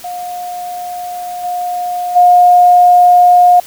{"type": "tone with level steps", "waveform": "sine", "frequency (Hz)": 714, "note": "F5", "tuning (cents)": 38, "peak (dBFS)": [-20, -15, -3], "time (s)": [0.04, 3.6], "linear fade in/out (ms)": 5, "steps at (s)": [1.43, 2.15], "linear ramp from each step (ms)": 20, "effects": ["white hiss -35 dBFS RMS until 3.66 s"]}